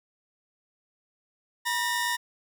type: tone pair together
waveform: sawtooth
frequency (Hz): 966.2 / 1824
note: B5 / A#6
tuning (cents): -38 / -38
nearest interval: major seventh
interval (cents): 1100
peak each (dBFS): -25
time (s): 1.65-2.17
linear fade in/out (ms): 20
effects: none

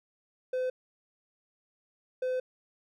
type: tone bursts at uneven times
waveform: triangle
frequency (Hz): 510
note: C5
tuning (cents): -44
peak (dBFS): -26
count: 2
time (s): 0.53-0.7 / 2.22-2.4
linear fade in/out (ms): 5
effects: none

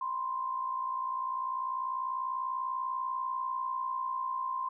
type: tone pair together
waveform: sine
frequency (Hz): 987.8 / 1048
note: B5 / C6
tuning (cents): 0 / +2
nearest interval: minor second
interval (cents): 102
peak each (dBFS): -39 / -32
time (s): 0.01-4.69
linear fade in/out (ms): 5
effects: none

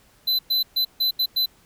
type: tone bursts at uneven times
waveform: square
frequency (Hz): 4026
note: B7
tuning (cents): +33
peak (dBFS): -19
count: 6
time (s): 0.27-0.39 / 0.5-0.63 / 0.76-0.85 / 1-1.11 / 1.19-1.26 / 1.36-1.46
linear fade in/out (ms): 10
effects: pink hiss -57 dBFS RMS until 1.65 s

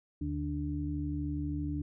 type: tone cluster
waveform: sine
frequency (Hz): 76.8 / 149.3 / 292.9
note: D#2 / D3 / D4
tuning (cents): -22 / +29 / -5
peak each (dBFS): -36 / -38 / -35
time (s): 0.21-1.82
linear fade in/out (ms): 5
effects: none

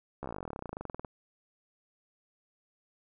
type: slowing click train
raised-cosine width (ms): 1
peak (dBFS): -24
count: 29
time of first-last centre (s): 0.23-1.048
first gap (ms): 14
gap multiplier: 1.05
effects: none

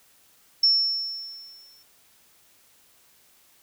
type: tone with exponential decay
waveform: sine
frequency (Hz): 5400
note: E8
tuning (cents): +41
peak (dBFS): -14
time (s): 0.63-1.83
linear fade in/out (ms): 5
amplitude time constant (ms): 260
effects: white hiss -59 dBFS RMS until 3.62 s

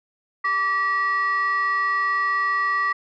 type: tone pair together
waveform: sine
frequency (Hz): 1161.5 / 1923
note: D6 / B6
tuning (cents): -20 / -47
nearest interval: major sixth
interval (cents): 873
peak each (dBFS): -20 / -21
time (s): 0.44-2.93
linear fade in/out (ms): 10
effects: tanh soft clip ceiling -15 dBFS

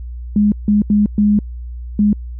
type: tone bursts at uneven times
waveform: sine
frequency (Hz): 207.7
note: G#3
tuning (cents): 0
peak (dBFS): -9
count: 5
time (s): 0.36-0.52 / 0.68-0.82 / 0.9-1.06 / 1.18-1.39 / 1.99-2.13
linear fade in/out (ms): 2
effects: added 60 Hz sine -25 dBFS peak until 2.39 s

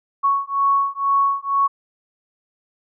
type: beating tone pair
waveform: sine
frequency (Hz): 1108.7 / 1110.8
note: C#6 / C#6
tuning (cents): 0 / +3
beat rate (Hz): 2.1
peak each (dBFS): -19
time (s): 0.23-1.68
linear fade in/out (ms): 20
effects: none

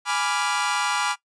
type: chord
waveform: sawtooth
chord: G# diminished seventh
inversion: none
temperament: equal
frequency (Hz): 830.6 / 987.8 / 1174.7 / 1396.9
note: G#5 / B5 / D6 / F6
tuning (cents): 0 / 0 / 0 / 0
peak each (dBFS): -24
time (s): 0.05-1.16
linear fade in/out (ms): 50
effects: noise-tail reverb RT60 0.1 s tail -19 dB re dry + resampled to 22050 Hz

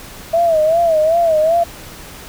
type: tone with vibrato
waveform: sine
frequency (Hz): 650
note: E5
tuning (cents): -24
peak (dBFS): -10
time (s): 0.33-1.64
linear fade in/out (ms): 10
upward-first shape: sine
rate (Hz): 2.6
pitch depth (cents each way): 99
effects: pink hiss -35 dBFS RMS until 2.28 s

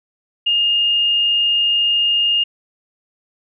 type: tone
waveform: sine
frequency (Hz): 2833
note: F7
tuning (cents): +24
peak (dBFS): -13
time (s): 0.46-2.44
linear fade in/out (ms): 10
effects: none

